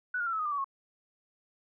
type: tone with pitch steps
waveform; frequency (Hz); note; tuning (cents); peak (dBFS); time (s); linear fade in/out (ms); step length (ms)
sine; 1480 / 1417.3 / 1357.2 / 1299.6 / 1244.5 / 1191.8 / 1141.2 / 1092.9; F#6 / F6 / F6 / E6 / D#6 / D6 / C#6 / C#6; 0 / +25 / -50 / -25 / 0 / +25 / +50 / -25; -29; 0.14-0.644; 5; 63
effects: none